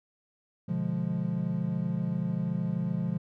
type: chord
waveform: triangle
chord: B diminished seventh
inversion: none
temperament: equal with one note detuned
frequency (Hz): 123.97 / 146.83 / 174.61 / 207.7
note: B2 / D3 / F3 / Ab3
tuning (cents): +7 / 0 / 0 / 0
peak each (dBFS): -34 / -33 / -28 / -33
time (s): 0.68-3.18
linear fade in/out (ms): 10
effects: none